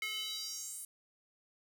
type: tone with high-pass filter sweep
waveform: square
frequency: 431.4 Hz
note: A4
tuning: 34 cents flat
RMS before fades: -41 dBFS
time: 0.02-0.85 s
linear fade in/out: 2 ms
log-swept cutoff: 2200 to 10000 Hz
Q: 4.2
effects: none